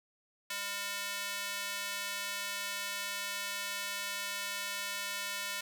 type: tone with high-pass filter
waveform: square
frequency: 201.4 Hz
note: G3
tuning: 47 cents sharp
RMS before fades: -38 dBFS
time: 0.5-5.61 s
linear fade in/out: 5 ms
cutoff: 1800 Hz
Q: 0.8
effects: none